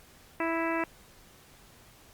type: harmonic tone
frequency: 329.6 Hz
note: E4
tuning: in tune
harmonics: 1 / 2 / 3 / 4 / 5 / 6 / 7 / 8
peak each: -31 / -34 / -34 / -38 / -38 / -37 / -41 / -40 dBFS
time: 0.4-0.84 s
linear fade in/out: 2 ms
effects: pink hiss -56 dBFS RMS until 2.13 s + Opus 48 kbps